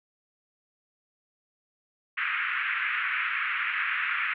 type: band-pass noise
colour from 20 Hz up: pink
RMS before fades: -29 dBFS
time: 2.17-4.34 s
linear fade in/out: 10 ms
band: 1300 to 2600 Hz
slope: 48 dB/octave
effects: none